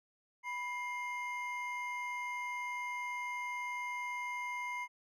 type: tone pair together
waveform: triangle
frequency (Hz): 984 / 2113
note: B5 / C7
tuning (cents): -7 / +16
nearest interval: octave + minor second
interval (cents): 1323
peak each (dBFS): -38 / -38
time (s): 0.43-4.88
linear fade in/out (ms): 50
effects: none